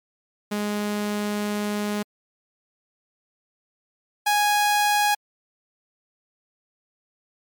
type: tone pair in turn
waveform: sawtooth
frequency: 207.7 / 829.2 Hz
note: G#3 / G#5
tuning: 0 / -3 cents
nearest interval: 2 octaves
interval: 2397 cents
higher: second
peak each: -20 / -14 dBFS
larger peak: second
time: 0.51-2.03 / 4.26-5.15 s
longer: first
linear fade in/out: 10 ms
effects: MP3 96 kbps